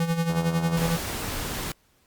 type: tone with tremolo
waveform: square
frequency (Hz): 166.6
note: E3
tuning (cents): +19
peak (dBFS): -21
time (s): 0-0.97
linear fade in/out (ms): 2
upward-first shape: sine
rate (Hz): 11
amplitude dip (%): 65
type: click train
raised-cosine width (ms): 1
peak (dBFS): -20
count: 51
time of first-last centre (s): 0.3-0.903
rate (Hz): 82.9
type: noise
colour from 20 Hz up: pink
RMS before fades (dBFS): -31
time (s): 0.77-1.72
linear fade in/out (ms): 2
effects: pink hiss -64 dBFS RMS until 2.06 s + Opus 48 kbps